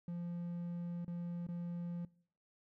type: tone with dropouts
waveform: triangle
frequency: 173.1 Hz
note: F3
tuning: 15 cents flat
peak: -37 dBFS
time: 0.08-2.05 s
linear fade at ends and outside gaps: 2 ms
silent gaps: 1.047-1.079 / 1.468-1.487 s
effects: noise-tail reverb RT60 0.6 s tail -23 dB re dry